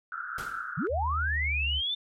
pink band-pass noise, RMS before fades -36 dBFS, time 0.12-0.87 s, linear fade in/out 0 ms, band 1300 to 1500 Hz, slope 96 dB/octave
pink noise with exponential decay, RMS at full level -38 dBFS, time 0.38-0.74 s, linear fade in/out 2 ms, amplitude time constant 78 ms
sine linear sweep, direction up, 115.3 to 3600 Hz, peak -27 dBFS, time 0.77-1.95 s, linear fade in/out 10 ms
sine tone with pitch glide, 77.78 to 70.91 Hz, D#2 to C#2, 0 to +40 cents, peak -29 dBFS, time 0.89-1.82 s, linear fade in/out 50 ms, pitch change -160 cents, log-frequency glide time 1.21-1.69 s
effects MP3 64 kbps

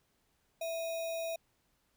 sine tone with sample-and-hold, 659.3 Hz, E5, in tune, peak -34 dBFS, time 0.61-1.36 s, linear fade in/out 5 ms, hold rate 3150 Hz, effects pink hiss -75 dBFS RMS until 1.96 s

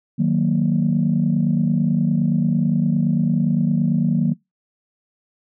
sine chord, D# minor, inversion none, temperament equal, 155.56 / 185 / 233.1 Hz, D#3 / F#3 / A#3, 0 / 0 / 0 cents, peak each -19 dBFS, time 0.18-4.34 s, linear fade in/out 20 ms, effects noise-tail reverb RT60 0.2 s tail -25 dB re dry + tanh soft clip ceiling -8 dBFS

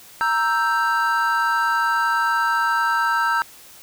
triangle chord, E diminished, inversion second, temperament equal, 932.3 / 1318.5 / 1568 Hz, Bb5 / E6 / G6, 0 / 0 / 0 cents, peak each -20 dBFS, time 0.21-3.42 s, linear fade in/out 0 ms, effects white hiss -45 dBFS RMS until 3.82 s

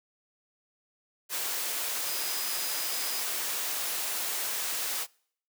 sine tone in noise, 4978 Hz, D#8, in tune, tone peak -39 dBFS, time 2.04-3.24 s, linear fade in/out 50 ms, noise white, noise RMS -32 dBFS, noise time 1.29-5.07 s, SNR -10 dB, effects noise-tail reverb RT60 0.6 s tail -26 dB re dry + high-pass 400 Hz 12 dB/octave

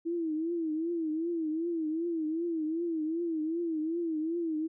sine tone with vibrato, 325.8 Hz, E4, 20 cents flat, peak -29 dBFS, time 0.05-4.68 s, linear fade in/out 20 ms, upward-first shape triangle, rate 2.6 Hz, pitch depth 120 cents each way, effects none

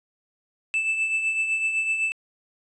triangle tone with tremolo, 2637 Hz, E7, in tune, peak -18 dBFS, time 0.74-2.12 s, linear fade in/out 0 ms, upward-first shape triangle, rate 7.9 Hz, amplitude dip 55%, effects resampled to 24000 Hz

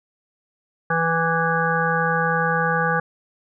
harmonic tone with a mistuned harmonic, 164.8 Hz, E3, in tune, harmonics 1 / 3 / 5 / 7 / 9 / 10, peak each -25 / -25 / -25 / -25 / -25 / -25 dBFS, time 0.9-3 s, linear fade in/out 5 ms, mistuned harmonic 7, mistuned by +20 cents, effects none

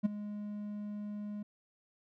triangle tone with ADSR envelope, 207.7 Hz, G#3, in tune, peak -21 dBFS, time 0.03-1.43 s, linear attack 25 ms, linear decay 14 ms, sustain -15 dB, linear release 7 ms, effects none

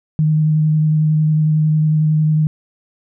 sine tone with vibrato, 154.6 Hz, D#3, 11 cents flat, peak -11 dBFS, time 0.19-2.47 s, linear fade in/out 0 ms, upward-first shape square, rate 11 Hz, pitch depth 11 cents each way, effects none

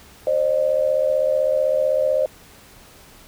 sine tone pair together, 530 / 605.8 Hz, C5 / D#5, +22 / -46 cents, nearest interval major second, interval 232 cents, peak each -19 dBFS, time 0.27-2.26 s, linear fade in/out 2 ms, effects pink hiss -47 dBFS RMS until 3.27 s

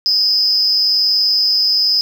sine tone with amplitude modulation, 5050 Hz, D#8, 25 cents sharp, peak -6 dBFS, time 0.06-2.01 s, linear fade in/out 0 ms, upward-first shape sine, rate 241 Hz, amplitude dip 95%, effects tanh soft clip ceiling -5 dBFS + 7-bit

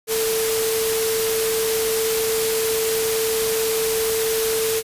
sine tone in noise, 445.5 Hz, A4, 22 cents sharp, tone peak -20 dBFS, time 0.07-4.83 s, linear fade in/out 50 ms, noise white, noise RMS -24 dBFS, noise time 0.07-4.83 s, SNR +1 dB, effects resampled to 32000 Hz

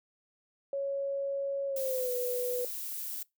sine tone with pitch glide, 554.4 to 493.9 Hz, C#5 to B4, 0 to 0 cents, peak -30 dBFS, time 0.73-2.65 s, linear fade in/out 2 ms, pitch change -200 cents, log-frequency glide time 1.67-2.13 s
violet noise, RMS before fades -38 dBFS, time 1.76-3.23 s, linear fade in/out 5 ms
effects noise-tail reverb RT60 0.2 s tail -23 dB re dry

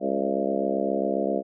harmonic tone with a mistuned harmonic, 67.6 Hz, C#2, 43 cents flat, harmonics 3 / 4 / 5 / 6 / 7 / 8 / 9 / 10, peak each -31 / -31 / -31 / -31 / -31 / -31 / -31 / -31 dBFS, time 0-1.43 s, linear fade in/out 50 ms, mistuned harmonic 9, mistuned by -25 cents, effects none

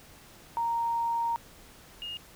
sine tone pair in turn, 930 / 2845 Hz, A#5 / F7, -4 / +31 cents, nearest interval octave + perfect fifth, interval 1935 cents, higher second, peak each -26 / -35 dBFS, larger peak first, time 0.57-1.36 / 2.02-2.17 s, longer first, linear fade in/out 0 ms, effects pink hiss -53 dBFS RMS until 2.35 s

